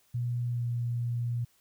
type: tone with pitch glide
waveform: sine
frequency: 121 to 119.47 Hz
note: B2 to A#2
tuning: -35 to +43 cents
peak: -28 dBFS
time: 0.14-1.45 s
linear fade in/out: 10 ms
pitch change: -22 cents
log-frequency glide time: 0.47-0.64 s
effects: white hiss -67 dBFS RMS until 1.6 s